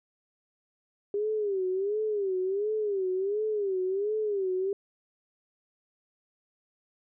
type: tone with vibrato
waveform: sine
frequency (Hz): 400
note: G4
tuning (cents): +35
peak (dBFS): -26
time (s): 1.14-4.73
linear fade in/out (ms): 2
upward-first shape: sine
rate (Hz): 1.4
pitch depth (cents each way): 140
effects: none